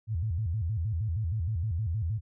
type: tone with vibrato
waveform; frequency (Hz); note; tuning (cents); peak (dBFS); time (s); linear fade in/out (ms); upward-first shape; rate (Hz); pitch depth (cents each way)
sine; 95.2; F#2; +50; -27; 0.07-2.21; 50; square; 6.4; 250
effects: none